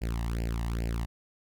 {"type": "tone with flanger", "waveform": "sawtooth", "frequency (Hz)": 57.3, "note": "A#1", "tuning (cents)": -29, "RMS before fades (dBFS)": -31, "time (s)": [0.01, 1.06], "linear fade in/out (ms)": 20, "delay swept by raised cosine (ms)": [0.4, 1.07], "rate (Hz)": 2.4, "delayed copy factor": 0.9, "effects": []}